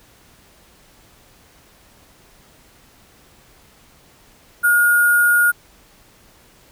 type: tone with sample-and-hold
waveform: sine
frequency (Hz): 1432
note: F6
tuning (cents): +43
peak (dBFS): -11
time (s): 4.63-5.52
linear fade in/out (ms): 20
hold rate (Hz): 11025
effects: pink hiss -51 dBFS RMS until 6.71 s